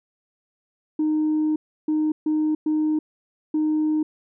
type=tone bursts at uneven times; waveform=sine; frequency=308.2 Hz; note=D#4; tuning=16 cents flat; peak=-17 dBFS; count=5; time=0.99-1.56 / 1.88-2.12 / 2.26-2.55 / 2.66-2.99 / 3.54-4.03 s; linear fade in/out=5 ms; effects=tanh soft clip ceiling -16 dBFS

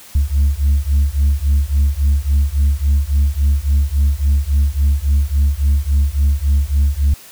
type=beating tone pair; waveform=sine; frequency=69.1 / 72.7 Hz; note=C#2 / D2; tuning=-5 / -17 cents; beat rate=3.6 Hz; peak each=-13 dBFS; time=0.15-7.14 s; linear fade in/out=5 ms; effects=tanh soft clip ceiling -8 dBFS + white hiss -40 dBFS RMS until 7.31 s

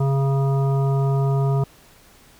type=harmonic tone; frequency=137 Hz; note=C#3; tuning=20 cents flat; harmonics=1 / 3 / 5 / 7 / 9; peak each=-17 / -27 / -31 / -34 / -36 dBFS; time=0-1.64 s; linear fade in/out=5 ms; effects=pink hiss -51 dBFS RMS until 2.39 s

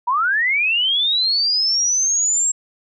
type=linear sweep; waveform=sine; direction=up; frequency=930 to 7590 Hz; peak=-15 dBFS; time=0.07-2.52 s; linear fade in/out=10 ms; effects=none

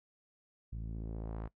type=tone with low-pass filter sweep; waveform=sawtooth; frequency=55 Hz; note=A1; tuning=in tune; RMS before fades=-41 dBFS; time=0.72-1.48 s; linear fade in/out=10 ms; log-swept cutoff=130 to 1400 Hz; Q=1; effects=noise-tail reverb RT60 0.1 s tail -20 dB re dry

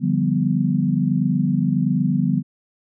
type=chord; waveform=sine; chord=G dominant seventh; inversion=second; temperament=equal; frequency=146.83 / 174.61 / 196 / 246.9 Hz; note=D3 / F3 / G3 / B3; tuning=0 / 0 / 0 / 0 cents; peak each=-22 dBFS; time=0-2.43 s; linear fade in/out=50 ms; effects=none

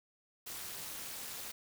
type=noise with amplitude modulation; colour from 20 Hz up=white; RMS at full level=-40 dBFS; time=0.46-1.52 s; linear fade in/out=10 ms; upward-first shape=sine; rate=273 Hz; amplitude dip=95%; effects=none

